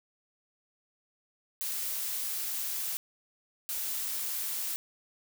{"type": "noise bursts at uneven times", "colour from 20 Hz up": "blue", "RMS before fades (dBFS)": -34, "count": 2, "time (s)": [[1.61, 2.97], [3.69, 4.76]], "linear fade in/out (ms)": 0, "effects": []}